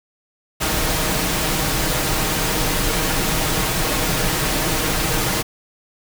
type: noise with comb filter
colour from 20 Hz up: pink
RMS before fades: -20 dBFS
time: 0.6-5.43 s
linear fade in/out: 20 ms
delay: 6.4 ms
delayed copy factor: +0.5
effects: none